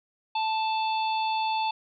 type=harmonic tone; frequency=880 Hz; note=A5; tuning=in tune; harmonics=1 / 3 / 4 / 5; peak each=-25 / -35 / -37 / -39 dBFS; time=0.35-1.71 s; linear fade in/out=5 ms; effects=none